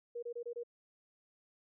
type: tone bursts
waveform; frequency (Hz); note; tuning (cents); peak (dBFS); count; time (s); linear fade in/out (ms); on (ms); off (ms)
sine; 475.8; A#4; +35; -38; 5; 0.15-0.635; 10; 77; 25
effects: none